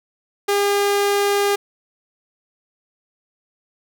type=tone; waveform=sawtooth; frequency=404.2 Hz; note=G#4; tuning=47 cents flat; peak=-12 dBFS; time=0.48-1.56 s; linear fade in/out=10 ms; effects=none